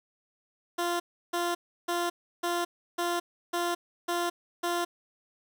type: tone bursts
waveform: 15% pulse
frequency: 347.1 Hz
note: F4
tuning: 11 cents flat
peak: -21 dBFS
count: 8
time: 0.78-4.85 s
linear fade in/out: 10 ms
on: 220 ms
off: 330 ms
effects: none